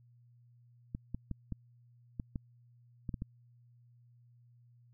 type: clicks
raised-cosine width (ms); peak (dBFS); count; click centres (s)
5; -25; 9; 0.949 / 1.146 / 1.313 / 1.523 / 2.198 / 2.358 / 3.092 / 3.142 / 3.221
effects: added 120 Hz sine -60 dBFS peak until 4.93 s